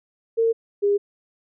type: tone pair in turn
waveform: sine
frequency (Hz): 455.5 / 405.8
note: A#4 / G#4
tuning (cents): -40 / -40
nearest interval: major second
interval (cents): 200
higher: first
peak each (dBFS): -16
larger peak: neither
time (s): 0.37-0.53 / 0.82-0.98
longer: neither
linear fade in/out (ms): 20
effects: none